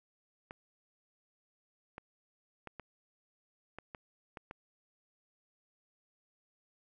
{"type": "clicks", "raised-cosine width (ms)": 0.5, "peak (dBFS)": -29, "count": 8, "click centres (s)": [0.509, 1.981, 2.673, 2.797, 3.786, 3.948, 4.372, 4.511], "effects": []}